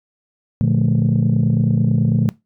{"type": "chord", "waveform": "sine", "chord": "Bb major seventh", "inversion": "none", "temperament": "just", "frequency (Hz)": [116.54, 145.68, 174.81, 218.5], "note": ["Bb2", "D3", "F3", "A3"], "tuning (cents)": [0, -14, 2, -12], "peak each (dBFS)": [-16, -16, -19, -18], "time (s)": [0.61, 2.29], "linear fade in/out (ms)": 0, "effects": ["noise-tail reverb RT60 0.2 s tail -22 dB re dry", "tanh soft clip ceiling -8 dBFS"]}